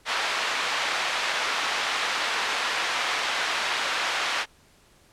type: band-pass noise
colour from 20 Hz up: pink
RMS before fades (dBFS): -27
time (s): 0.05-4.46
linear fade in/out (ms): 50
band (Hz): 970 to 3900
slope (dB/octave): 12
effects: pink hiss -58 dBFS RMS until 5.12 s + low-pass 11000 Hz 12 dB/octave